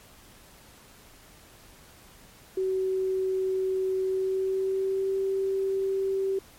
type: tone with pitch glide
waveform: sine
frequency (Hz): 377.9 to 386.7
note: F#4 to G4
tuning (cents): +37 to -24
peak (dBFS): -24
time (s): 2.57-6.39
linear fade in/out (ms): 5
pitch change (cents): +39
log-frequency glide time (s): 4.03-5.16
effects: pink hiss -53 dBFS RMS until 6.58 s + MP3 64 kbps